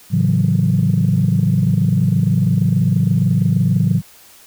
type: chord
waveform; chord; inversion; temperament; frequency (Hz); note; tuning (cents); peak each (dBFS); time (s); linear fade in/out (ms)
sine; F# minor seventh; first; equal; 110 / 138.59 / 164.81 / 185; A2 / C#3 / E3 / F#3; 0 / 0 / 0 / 0; -17; 0.1-4.02; 50
effects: tanh soft clip ceiling -4 dBFS + white hiss -45 dBFS RMS until 4.46 s